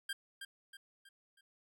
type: tone with echo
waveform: 25% pulse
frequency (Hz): 1596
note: G6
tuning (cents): +31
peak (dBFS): -33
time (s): 0.09-0.13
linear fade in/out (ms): 5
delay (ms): 320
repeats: 4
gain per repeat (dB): -7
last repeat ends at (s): 1.41
effects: none